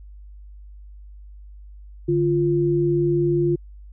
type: tone pair together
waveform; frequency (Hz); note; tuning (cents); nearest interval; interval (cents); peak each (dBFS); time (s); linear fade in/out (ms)
sine; 146.83 / 347.3; D3 / F4; 0 / -10; octave + minor third; 1490; -22 / -18; 2.08-3.56; 10
effects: added 50 Hz sine -39 dBFS peak until 3.92 s